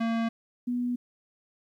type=tone pair in turn; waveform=square / sine; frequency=228.4 / 244.8 Hz; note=A#3 / B3; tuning=-35 / -15 cents; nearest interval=minor second; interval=120 cents; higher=second; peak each=-26 dBFS; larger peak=neither; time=0-0.29 / 0.67-0.96 s; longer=neither; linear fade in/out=10 ms; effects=low-pass 3000 Hz 12 dB/octave + 11-bit